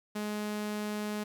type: tone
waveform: sawtooth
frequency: 210 Hz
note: G#3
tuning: 19 cents sharp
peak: -29 dBFS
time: 0.15-1.24 s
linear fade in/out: 10 ms
effects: 10-bit